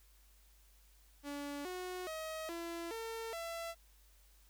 sawtooth tone with pitch steps, 286.5 / 364.9 / 634 / 337.6 / 452.6 / 670 Hz, D4 / F#4 / D#5 / E4 / A4 / E5, -43 / -24 / +32 / +41 / +49 / +28 cents, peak -37 dBFS, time 1.23-3.75 s, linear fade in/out 50 ms, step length 420 ms, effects added 50 Hz sine -63 dBFS peak until 4.49 s + white hiss -69 dBFS RMS until 4.49 s

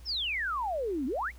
sine exponential two-way sweep, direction down then up, 5588 to 243.7 to 2391 Hz, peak -29 dBFS, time 0.05-1.32 s, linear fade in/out 50 ms, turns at 1.06 s, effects added 60 Hz sine -46 dBFS peak until 1.38 s + pink hiss -59 dBFS RMS until 1.38 s

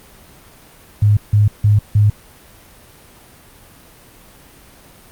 sine tone bursts, 104.2 Hz, G#2, 6 cents sharp, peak -8 dBFS, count 4, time 1.02-2.1 s, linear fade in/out 5 ms, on 150 ms, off 160 ms, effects pink hiss -44 dBFS RMS until 5.11 s + Opus 32 kbps

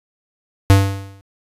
square tone with exponential decay, 98 Hz, G2, in tune, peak -5 dBFS, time 0.7-1.21 s, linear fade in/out 0 ms, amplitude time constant 110 ms, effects resampled to 32000 Hz

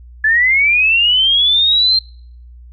sine linear sweep, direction up, 1710 to 4186 Hz, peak -9 dBFS, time 0.24-1.99 s, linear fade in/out 5 ms, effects noise-tail reverb RT60 0.6 s tail -26 dB re dry + added 60 Hz sine -35 dBFS peak until 2.72 s

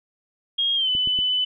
sine tone with pitch glide, 3257 to 3004 Hz, G#7 to F#7, -34 to +26 cents, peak -19 dBFS, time 0.58-1.45 s, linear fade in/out 10 ms, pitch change -140 cents, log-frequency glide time 0.75-0.9 s
clicks, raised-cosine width 3 ms, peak -23 dBFS, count 3, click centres 0.951 / 1.074 / 1.189 s
effects none

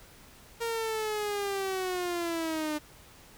sawtooth linear sweep, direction down, 466.2 to 298.8 Hz, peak -26 dBFS, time 0.6-2.79 s, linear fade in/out 20 ms, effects pink hiss -54 dBFS RMS until 3.37 s

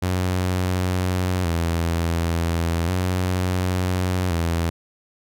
sawtooth tone with vibrato, 87.6 Hz, F2, 6 cents sharp, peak -16 dBFS, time 0.02-4.7 s, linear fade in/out 10 ms, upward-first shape square, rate 0.35 Hz, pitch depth 76 cents each way, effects none

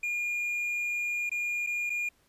triangle tone with dropouts, 2422 Hz, D#7, 47 cents flat, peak -27 dBFS, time 0.03-2.09 s, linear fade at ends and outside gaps 5 ms, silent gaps 1.295-1.315 / 1.665-1.67 / 1.897-1.901 s, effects pink hiss -67 dBFS RMS until 2.28 s + resampled to 32000 Hz

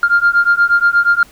sine beating tone pair, 1396.9 / 1405.3 Hz, F6 / F6, 0 / +10 cents, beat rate 8.4 Hz, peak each -11 dBFS, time 0.03-1.23 s, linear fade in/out 2 ms, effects tanh soft clip ceiling -3 dBFS + pink hiss -44 dBFS RMS until 1.31 s

